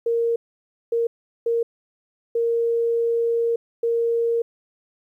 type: tone bursts at uneven times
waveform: sine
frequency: 464.9 Hz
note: A#4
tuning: 5 cents flat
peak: -18 dBFS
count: 5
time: 0.06-0.36 / 0.92-1.07 / 1.46-1.63 / 2.35-3.56 / 3.83-4.42 s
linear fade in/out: 5 ms
effects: 10-bit